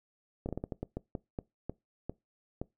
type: slowing click train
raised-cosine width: 2 ms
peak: -22 dBFS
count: 13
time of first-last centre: 0.46-2.615 s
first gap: 29 ms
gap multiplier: 1.3
effects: noise-tail reverb RT60 0.2 s tail -22 dB re dry